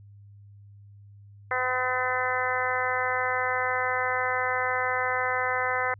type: harmonic tone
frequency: 254 Hz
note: B3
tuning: 49 cents sharp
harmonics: 2 / 3 / 4 / 5 / 6 / 7 / 8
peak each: -32 / -32 / -32 / -32 / -32 / -32 / -32 dBFS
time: 1.51-5.94 s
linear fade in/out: 2 ms
effects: added 101 Hz sine -47 dBFS peak until 5.99 s